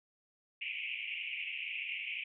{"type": "band-pass noise", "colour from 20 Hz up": "pink", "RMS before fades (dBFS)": -40, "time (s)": [0.61, 2.24], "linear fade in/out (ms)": 5, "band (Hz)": [2200, 2900], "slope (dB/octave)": 96, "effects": []}